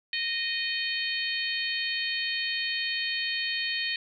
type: harmonic tone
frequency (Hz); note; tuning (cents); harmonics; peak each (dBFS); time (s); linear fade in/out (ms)
619; D#5; -9; 3 / 4 / 5 / 6 / 7; -33 / -33 / -34 / -37 / -34; 0.13-3.96; 2
effects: none